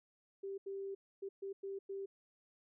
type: tone bursts at uneven times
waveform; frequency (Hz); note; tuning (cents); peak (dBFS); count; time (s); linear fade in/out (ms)
sine; 392; G4; 0; -40; 6; 0.43-0.58 / 0.66-0.95 / 1.22-1.29 / 1.42-1.53 / 1.63-1.79 / 1.89-2.06; 10
effects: none